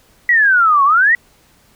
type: exponential two-way sweep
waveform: sine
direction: down then up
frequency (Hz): 1975.5 to 1079 to 1975.5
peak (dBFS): -8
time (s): 0.29-1.15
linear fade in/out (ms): 2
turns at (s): 0.84
effects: pink hiss -52 dBFS RMS until 1.75 s